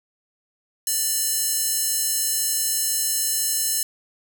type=tone with high-pass filter; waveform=square; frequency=591 Hz; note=D5; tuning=11 cents sharp; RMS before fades=-23 dBFS; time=0.87-3.83 s; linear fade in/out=2 ms; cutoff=7700 Hz; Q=1.1; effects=8-bit

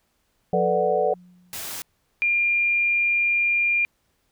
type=chord; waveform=sine; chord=B minor seventh; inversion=third; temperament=equal; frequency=440 / 493.9 / 587.3 / 740 Hz; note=A4 / B4 / D5 / F#5; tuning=0 / 0 / 0 / 0 cents; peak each=-24 dBFS; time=0.53-1.14 s; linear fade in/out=5 ms
type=tone with exponential decay; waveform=sine; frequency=179.2 Hz; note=F3; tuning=45 cents sharp; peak=-24 dBFS; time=0.53-1.78 s; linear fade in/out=0 ms; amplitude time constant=270 ms
type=noise; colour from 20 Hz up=white; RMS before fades=-33 dBFS; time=1.53-1.82 s; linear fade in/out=0 ms
type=tone; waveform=sine; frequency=2400 Hz; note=D7; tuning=37 cents sharp; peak=-18 dBFS; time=2.22-3.85 s; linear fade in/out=0 ms
effects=pink hiss -69 dBFS RMS until 4.31 s

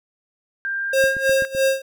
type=tone with pitch glide; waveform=sine; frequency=1589 to 1614.9 Hz; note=G6 to G#6; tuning=+23 to -49 cents; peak=-22 dBFS; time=0.65-1.45 s; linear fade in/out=0 ms; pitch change=+28 cents; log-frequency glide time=0.78-1.18 s
type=tone with tremolo; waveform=square; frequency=536 Hz; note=C5; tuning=42 cents sharp; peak=-15 dBFS; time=0.93-1.82 s; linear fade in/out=5 ms; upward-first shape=sine; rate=3.1 Hz; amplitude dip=90%
type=click train; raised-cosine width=3 ms; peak=-22 dBFS; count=5; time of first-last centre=1.04-1.55 s; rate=7.85 Hz
effects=none

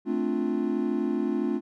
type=chord; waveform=triangle; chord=D minor seventh; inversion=second; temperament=equal; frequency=220 / 261.6 / 293.7 / 349.2 Hz; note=A3 / C4 / D4 / F4; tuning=0 / 0 / 0 / 0 cents; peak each=-28 dBFS; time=0.05-1.61 s; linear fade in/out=50 ms; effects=none

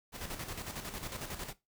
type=noise with tremolo; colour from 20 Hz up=pink; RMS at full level=-40 dBFS; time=0.12-1.54 s; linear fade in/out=50 ms; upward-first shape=square; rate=11 Hz; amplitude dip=55%; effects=noise-tail reverb RT60 0.2 s tail -17 dB re dry

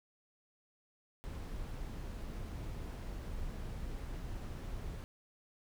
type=noise; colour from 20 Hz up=brown; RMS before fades=-42 dBFS; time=1.24-5.04 s; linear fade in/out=0 ms; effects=none

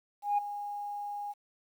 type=tone with ADSR envelope; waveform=sine; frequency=820 Hz; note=G#5; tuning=22 cents flat; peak=-22 dBFS; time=0.22-1.34 s; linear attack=160 ms; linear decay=11 ms; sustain=-13 dB; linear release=32 ms; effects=tanh soft clip ceiling -21 dBFS + 10-bit

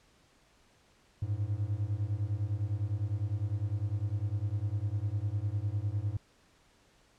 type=beating tone pair; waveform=triangle; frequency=98 / 107.9 Hz; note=G2 / A2; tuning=0 / -33 cents; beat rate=9.9 Hz; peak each=-31 dBFS; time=1.22-6.17 s; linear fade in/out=5 ms; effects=pink hiss -65 dBFS RMS until 7.18 s + low-pass 8000 Hz 12 dB/octave

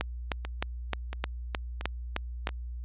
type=two click trains; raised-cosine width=0.3 ms; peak=-12 / -20 dBFS; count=9 / 4; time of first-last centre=0.01-2.472 / 0.45-2.491 s; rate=3.25 / 1.47 Hz; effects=added 60 Hz sine -35 dBFS peak until 2.84 s + resampled to 8000 Hz

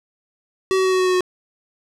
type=tone with pitch steps; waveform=square; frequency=379.7 / 377.3 / 374.9 / 372.5 / 370.2 / 367.8 / 365.5 Hz; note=F#4 / F#4 / F#4 / F#4 / F#4 / F#4 / F#4; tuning=+45 / +34 / +23 / +12 / +1 / -10 / -21 cents; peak=-16 dBFS; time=0.71-1.207 s; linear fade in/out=0 ms; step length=71 ms; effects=low-pass 8000 Hz 12 dB/octave

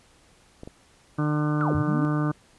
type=clicks; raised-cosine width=2 ms; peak=-25 dBFS; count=2; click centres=0.634 / 0.675 s
type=harmonic tone; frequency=150 Hz; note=D3; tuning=37 cents sharp; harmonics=1 / 2 / 3 / 4 / 5 / 6 / 7 / 8 / 9 / 10; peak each=-24 / -26 / -38 / -37 / -42 / -42 / -40 / -34 / -43 / -39 dBFS; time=1.18-2.32 s; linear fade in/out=10 ms
type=linear two-way sweep; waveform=sine; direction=down then up; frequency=1480 to 73.42 to 301.1 Hz; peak=-26 dBFS; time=1.61-2.05 s; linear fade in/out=0 ms; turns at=1.75 s
effects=pink hiss -58 dBFS RMS until 2.58 s + resampled to 24000 Hz

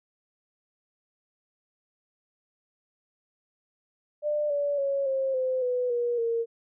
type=tone with pitch steps; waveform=sine; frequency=596 / 574.7 / 554.2 / 534.4 / 515.3 / 496.9 / 479.1 / 462 Hz; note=D5 / D5 / C#5 / C5 / C5 / B4 / A#4 / A#4; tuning=+25 / -38 / -1 / +36 / -27 / +11 / +47 / -16 cents; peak=-24 dBFS; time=4.22-6.46 s; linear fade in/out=50 ms; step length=280 ms; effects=none

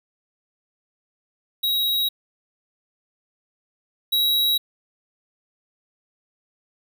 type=tone pair in turn; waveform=square; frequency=3829 / 3862 Hz; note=A#7 / B7; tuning=+46 / -39 cents; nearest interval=unison; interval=15 cents; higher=second; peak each=-20 / -18 dBFS; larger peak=second; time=1.63-2.09 / 4.12-4.58 s; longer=neither; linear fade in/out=10 ms; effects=none

